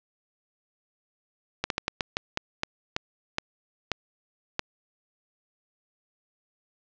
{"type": "slowing click train", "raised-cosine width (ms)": 0.2, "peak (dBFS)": -8, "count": 12, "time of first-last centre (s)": [1.64, 4.594], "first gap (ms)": 62, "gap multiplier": 1.27, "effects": ["low-pass 5000 Hz 12 dB/octave"]}